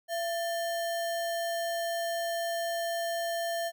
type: tone with sample-and-hold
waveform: sine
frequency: 676 Hz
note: E5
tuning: 43 cents sharp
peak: -29 dBFS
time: 0.08-3.72 s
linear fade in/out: 50 ms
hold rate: 2450 Hz
effects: none